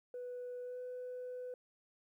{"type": "tone with pitch glide", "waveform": "sine", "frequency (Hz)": [493.9, 499.9], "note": ["B4", "B4"], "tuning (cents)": [0, 21], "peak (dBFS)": -40, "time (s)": [0.14, 1.54], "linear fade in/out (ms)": 2, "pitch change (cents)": 21, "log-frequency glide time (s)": [0.62, 0.79], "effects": ["tanh soft clip ceiling -39 dBFS", "13-bit"]}